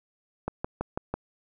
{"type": "click train", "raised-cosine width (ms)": 1, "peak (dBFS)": -15, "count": 5, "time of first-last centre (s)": [0.48, 1.14], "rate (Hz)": 6.06, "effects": []}